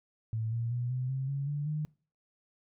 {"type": "tone with pitch steps", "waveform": "sine", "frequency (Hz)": [111.4, 116.47, 121.76, 127.3, 133.09, 139.14, 145.47, 152.09], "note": ["A2", "A#2", "B2", "C3", "C3", "C#3", "D3", "D#3"], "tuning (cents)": [22, -1, -24, -47, 30, 7, -16, -39], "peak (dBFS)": -30, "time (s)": [0.33, 1.85], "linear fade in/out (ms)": 0, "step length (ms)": 190, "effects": ["noise-tail reverb RT60 0.4 s tail -24 dB re dry"]}